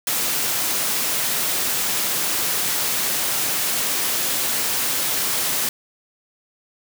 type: high-pass noise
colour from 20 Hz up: white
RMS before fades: -22 dBFS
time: 0.07-5.69 s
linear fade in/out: 2 ms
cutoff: 110 Hz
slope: 12 dB/octave
effects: none